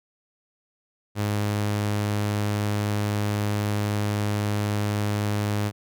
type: tone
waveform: sawtooth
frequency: 103.83 Hz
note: G#2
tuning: in tune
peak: -19 dBFS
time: 1.15-5.72 s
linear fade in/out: 50 ms
effects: none